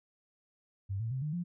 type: tone with pitch steps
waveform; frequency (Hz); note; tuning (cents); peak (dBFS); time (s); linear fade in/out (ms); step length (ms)
sine; 98 / 113.22 / 130.81 / 151.14 / 174.62; G2 / A2 / C3 / D#3 / F3; 0 / +50 / 0 / -50 / 0; -32; 0.89-1.44; 20; 110
effects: none